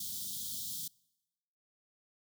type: band-stop noise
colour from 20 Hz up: white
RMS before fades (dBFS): -40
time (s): 0-0.88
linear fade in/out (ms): 5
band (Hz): 250 to 3200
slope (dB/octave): 96
effects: noise-tail reverb RT60 1.0 s tail -26 dB re dry + high-pass 80 Hz 12 dB/octave